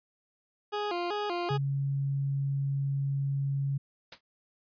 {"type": "tone with vibrato", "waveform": "20% pulse", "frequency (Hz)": 380.9, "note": "G4", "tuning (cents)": -50, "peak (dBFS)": -25, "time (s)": [0.72, 1.58], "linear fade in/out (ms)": 20, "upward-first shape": "square", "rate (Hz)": 2.6, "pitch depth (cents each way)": 150}
{"type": "tone", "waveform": "sine", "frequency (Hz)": 138.59, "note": "C#3", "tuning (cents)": 0, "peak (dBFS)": -27, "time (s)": [1.5, 3.78], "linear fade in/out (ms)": 10}
{"type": "noise with exponential decay", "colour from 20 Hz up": "white", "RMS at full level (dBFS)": -35, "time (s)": [4.12, 4.21], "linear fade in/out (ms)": 5, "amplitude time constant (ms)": 18}
{"effects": ["resampled to 11025 Hz"]}